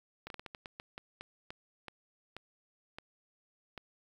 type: slowing click train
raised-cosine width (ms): 0.3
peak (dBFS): -27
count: 15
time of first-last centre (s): 0.27-3.778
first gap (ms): 32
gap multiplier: 1.28
effects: 9-bit